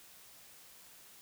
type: silence
effects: white hiss -57 dBFS RMS until 1.21 s